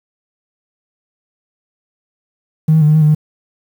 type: tone with pitch steps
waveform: triangle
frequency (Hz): 156.6 / 158.9 / 150.3 / 153.1 / 157.2 / 151.1 / 153.1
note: D#3 / D#3 / D3 / D#3 / D#3 / D3 / D#3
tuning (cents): +11 / +37 / +40 / -28 / +18 / +50 / -28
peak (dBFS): -3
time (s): 2.68-3.149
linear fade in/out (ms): 10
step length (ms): 67
effects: tanh soft clip ceiling -4 dBFS + 7-bit